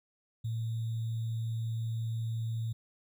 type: tone with sample-and-hold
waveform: sine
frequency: 113.2 Hz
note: A2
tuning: 50 cents sharp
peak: -31 dBFS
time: 0.44-2.73 s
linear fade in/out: 10 ms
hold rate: 3675 Hz
effects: none